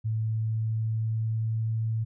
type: tone with pitch glide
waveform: sine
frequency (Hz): 110.4 to 111.75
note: A2 to A2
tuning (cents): +6 to +27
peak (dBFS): -25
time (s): 0.04-2.05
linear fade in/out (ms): 20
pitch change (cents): +21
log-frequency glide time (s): 0.17-1.81
effects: none